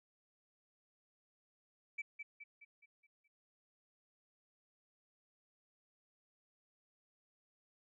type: tone with echo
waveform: sine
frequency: 2311 Hz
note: D7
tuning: 28 cents flat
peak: -37 dBFS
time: 1.98-2.02 s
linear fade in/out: 10 ms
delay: 210 ms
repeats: 6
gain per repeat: -6 dB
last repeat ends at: 3.28 s
effects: tanh soft clip ceiling -34 dBFS